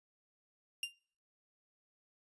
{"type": "tone with exponential decay", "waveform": "40% pulse", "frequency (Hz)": 2794, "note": "F7", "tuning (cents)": 0, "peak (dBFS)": -30, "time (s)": [0.83, 0.93], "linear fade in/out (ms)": 2, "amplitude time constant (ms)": 21, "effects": ["noise-tail reverb RT60 0.5 s tail -23 dB re dry", "resampled to 24000 Hz"]}